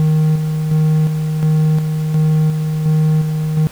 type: tone with tremolo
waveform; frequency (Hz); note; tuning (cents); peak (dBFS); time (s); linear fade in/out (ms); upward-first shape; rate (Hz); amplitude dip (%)
triangle; 155.56; D#3; 0; -8; 0-3.67; 0; square; 1.4; 45
effects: pink hiss -38 dBFS RMS until 3.71 s